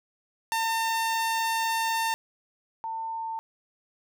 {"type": "tone pair in turn", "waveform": ["sawtooth", "sine"], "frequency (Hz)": [904, 899.4], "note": ["A5", "A5"], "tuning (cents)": [47, 38], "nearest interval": "unison", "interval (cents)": 9, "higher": "first", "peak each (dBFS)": [-21, -30], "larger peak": "first", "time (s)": [[0.52, 2.14], [2.84, 3.39]], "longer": "first", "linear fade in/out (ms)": 0, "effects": []}